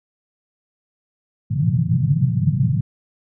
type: band-pass noise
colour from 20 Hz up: white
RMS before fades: -18 dBFS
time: 1.5-2.81 s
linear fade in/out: 5 ms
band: 110 to 160 Hz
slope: 48 dB/octave
effects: none